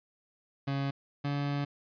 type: tone pair in turn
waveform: 30% pulse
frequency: 138.59 / 142.9 Hz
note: C#3 / D3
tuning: 0 / -47 cents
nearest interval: minor second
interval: 53 cents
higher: second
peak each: -27 / -27 dBFS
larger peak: neither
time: 0.67-0.91 / 1.24-1.65 s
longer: second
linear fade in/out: 10 ms
effects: resampled to 11025 Hz